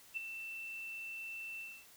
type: tone with ADSR envelope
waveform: sine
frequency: 2674 Hz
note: E7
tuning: 24 cents sharp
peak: -33 dBFS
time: 0.14-1.86 s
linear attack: 32 ms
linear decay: 6 ms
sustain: -9 dB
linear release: 270 ms
effects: white hiss -60 dBFS RMS until 1.96 s